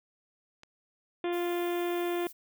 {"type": "click", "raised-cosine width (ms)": 0.2, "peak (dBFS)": -32, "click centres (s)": 0.634}
{"type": "harmonic tone", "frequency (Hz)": 349.1, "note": "F4", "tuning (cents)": -1, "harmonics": [1, 2, 3, 4, 5, 6, 7, 8, 9, 10], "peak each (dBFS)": [-29, -37, -43, -47, -46, -48, -47, -52, -52, -50], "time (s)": [1.24, 2.27], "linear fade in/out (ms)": 2}
{"type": "noise", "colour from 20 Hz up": "violet", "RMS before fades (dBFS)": -47, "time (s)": [1.32, 2.33], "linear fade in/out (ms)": 20}
{"effects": []}